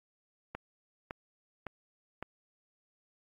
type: click train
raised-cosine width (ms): 0.5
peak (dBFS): -23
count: 4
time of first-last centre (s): 0.55-2.226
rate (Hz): 1.79
effects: AAC 64 kbps